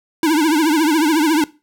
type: tone with vibrato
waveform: square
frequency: 311.1 Hz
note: D#4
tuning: in tune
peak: -13 dBFS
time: 0.23-1.44 s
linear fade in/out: 2 ms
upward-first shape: triangle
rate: 14 Hz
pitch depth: 150 cents each way
effects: noise-tail reverb RT60 0.3 s tail -20 dB re dry